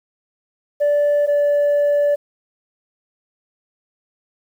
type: tone pair in turn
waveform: sine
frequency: 583 / 580.1 Hz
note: D5 / D5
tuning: -13 / -21 cents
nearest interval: unison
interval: 8 cents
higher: first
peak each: -11 dBFS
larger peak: neither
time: 0.8-1.27 / 1.27-2.16 s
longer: second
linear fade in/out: 20 ms
effects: tanh soft clip ceiling -12 dBFS + 8-bit